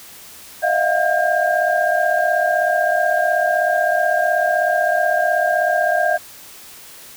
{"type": "tone cluster", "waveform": "sine", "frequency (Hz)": [619, 682, 718, 1604], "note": ["D#5", "F5", "F5", "G6"], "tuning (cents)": [-9, -41, 48, 39], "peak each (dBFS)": -20, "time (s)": [0.62, 6.18], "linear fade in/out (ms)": 20, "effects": ["white hiss -40 dBFS RMS until 7.16 s"]}